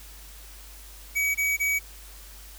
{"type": "tone bursts", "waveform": "square", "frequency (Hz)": 2269, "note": "C#7", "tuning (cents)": 40, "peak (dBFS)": -23, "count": 3, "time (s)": [1.15, 1.794], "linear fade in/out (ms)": 20, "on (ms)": 200, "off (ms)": 22, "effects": ["added 50 Hz sine -45 dBFS peak until 2.58 s", "white hiss -48 dBFS RMS until 2.58 s"]}